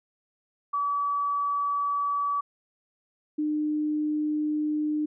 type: tone pair in turn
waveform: sine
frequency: 1145 / 302.5 Hz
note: D6 / D#4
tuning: -44 / -49 cents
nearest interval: octave + major seventh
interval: 2305 cents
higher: first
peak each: -24 dBFS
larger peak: neither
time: 0.73-2.41 / 3.38-5.06 s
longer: neither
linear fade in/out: 10 ms
effects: none